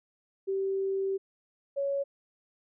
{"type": "tone pair in turn", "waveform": "sine", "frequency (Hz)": [387.7, 557.4], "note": ["G4", "C#5"], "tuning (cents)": [-19, 9], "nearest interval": "tritone", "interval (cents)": 628, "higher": "second", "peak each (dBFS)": -27, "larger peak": "neither", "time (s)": [[0.47, 1.18], [1.76, 2.04]], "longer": "first", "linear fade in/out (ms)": 20, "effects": []}